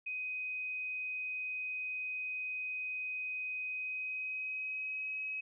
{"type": "tone with pitch glide", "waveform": "sine", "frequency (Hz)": [2509, 2547], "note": ["D#7", "D#7"], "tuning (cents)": [14, 40], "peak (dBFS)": -36, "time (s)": [0.06, 5.41], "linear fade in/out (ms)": 10, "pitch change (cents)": 26, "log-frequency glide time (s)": [3.66, 5.22], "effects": []}